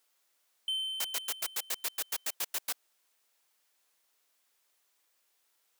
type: tone with exponential decay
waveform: triangle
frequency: 3087 Hz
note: G7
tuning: 27 cents flat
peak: -27 dBFS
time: 0.68-2.34 s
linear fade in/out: 2 ms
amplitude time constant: 360 ms
type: noise bursts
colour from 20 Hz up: white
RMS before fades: -32 dBFS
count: 13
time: 1-2.726 s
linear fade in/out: 5 ms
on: 46 ms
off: 94 ms
effects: white hiss -74 dBFS RMS until 5.79 s + high-pass 400 Hz 12 dB/octave